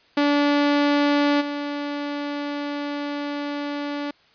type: tone with level steps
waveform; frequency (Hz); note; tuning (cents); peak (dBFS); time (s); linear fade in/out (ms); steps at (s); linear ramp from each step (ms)
sawtooth; 289; D4; -28; -13 / -22; 0.17-4.11; 5; 1.4; 20
effects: white hiss -57 dBFS RMS until 4.34 s + resampled to 11025 Hz